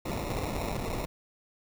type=noise with sample-and-hold; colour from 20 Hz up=pink; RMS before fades=-33 dBFS; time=0.05-1.06 s; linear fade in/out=10 ms; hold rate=1575 Hz; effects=none